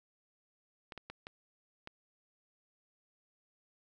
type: clicks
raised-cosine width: 0.3 ms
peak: -28 dBFS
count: 5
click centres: 0.922 / 0.977 / 1.1 / 1.269 / 1.874 s
effects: none